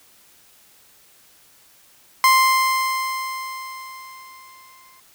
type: tone with exponential decay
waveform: 30% pulse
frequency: 1046.5 Hz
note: C6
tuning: in tune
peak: -8 dBFS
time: 2.24-5 s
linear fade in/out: 1 ms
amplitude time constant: 600 ms
effects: white hiss -53 dBFS RMS until 5.14 s